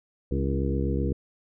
harmonic tone with a mistuned harmonic, 67.9 Hz, C#2, 35 cents flat, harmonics 1 / 2 / 3 / 4 / 5 / 6 / 7, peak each -27 / -30 / -32 / -33 / -34 / -35 / -35 dBFS, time 0.31-1.13 s, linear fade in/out 5 ms, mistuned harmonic 4, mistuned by +38 cents, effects none

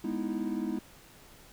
triangle chord, E major seventh, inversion first, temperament equal, 207.7 / 246.9 / 311.1 / 329.6 Hz, G#3 / B3 / D#4 / E4, 0 / 0 / 0 / 0 cents, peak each -34 dBFS, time 0.04-0.79 s, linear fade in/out 5 ms, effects pink hiss -55 dBFS RMS until 1.52 s

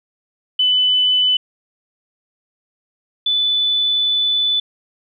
sine tone pair in turn, 3002 / 3489 Hz, F#7 / A7, +24 / -15 cents, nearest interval minor third, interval 261 cents, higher second, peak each -12 / -14 dBFS, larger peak first, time 0.59-1.37 / 3.26-4.6 s, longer second, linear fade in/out 5 ms, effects none

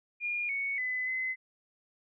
sine tone with pitch steps, 2422 / 2221 / 2012 / 2040 Hz, D#7 / C#7 / B6 / C7, -47 / +3 / +32 / -44 cents, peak -30 dBFS, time 0.2-1.36 s, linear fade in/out 50 ms, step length 290 ms, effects none

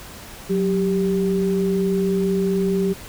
sine tone pair together, 184.74 / 392 Hz, F#3 / G4, -2 / 0 cents, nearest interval octave + minor second, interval 1302 cents, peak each -20 dBFS, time 0.49-2.94 s, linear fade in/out 20 ms, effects added 50 Hz sine -48 dBFS peak until 3.08 s + pink hiss -39 dBFS RMS until 3.08 s

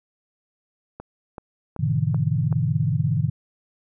click train, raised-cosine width 1 ms, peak -21 dBFS, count 5, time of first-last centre 1-2.527 s, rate 2.62 Hz
sine chord, E dominant seventh, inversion first, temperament just, 103.01 / 123.61 / 148.33 / 164.81 Hz, G#2 / B2 / D3 / E3, -14 / +2 / +18 / 0 cents, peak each -26 / -24 / -23 / -26 dBFS, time 1.79-3.3 s, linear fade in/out 10 ms
effects none

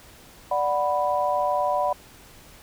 sine chord, B minor, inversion first, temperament equal, 587.3 / 740 / 987.8 Hz, D5 / F#5 / B5, 0 / 0 / 0 cents, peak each -25 dBFS, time 0.51-1.93 s, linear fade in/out 5 ms, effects pink hiss -49 dBFS RMS until 2.62 s

